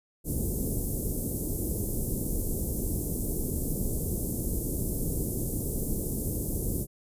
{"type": "band-stop noise", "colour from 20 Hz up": "pink", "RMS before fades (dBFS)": -30, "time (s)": [0.24, 6.87], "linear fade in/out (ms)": 50, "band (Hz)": [430, 9100], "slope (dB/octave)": 24, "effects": ["resampled to 32000 Hz"]}